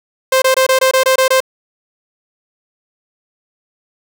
sawtooth tone bursts, 523.3 Hz, C5, in tune, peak -5 dBFS, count 9, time 0.32-1.404 s, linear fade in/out 5 ms, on 100 ms, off 23 ms, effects none

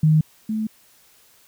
sine tone pair in turn, 155.56 / 217.7 Hz, D#3 / A3, 0 / -18 cents, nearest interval tritone, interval 582 cents, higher second, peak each -12 / -21 dBFS, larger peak first, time 0.03-0.21 / 0.49-0.67 s, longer neither, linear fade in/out 5 ms, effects white hiss -55 dBFS RMS until 1.47 s

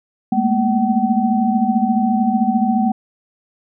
sine tone cluster, 208.5 / 223.7 / 237.5 / 760 Hz, G#3 / A3 / A#3 / F#5, +7 / +29 / +33 / +46 cents, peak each -19 dBFS, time 0.32-2.92 s, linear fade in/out 5 ms, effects none

